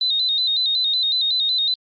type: tone with vibrato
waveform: sine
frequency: 3866 Hz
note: B7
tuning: 38 cents flat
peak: -17 dBFS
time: 0.01-1.74 s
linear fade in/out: 2 ms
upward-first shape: square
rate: 5.4 Hz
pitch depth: 67 cents each way
effects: Opus 24 kbps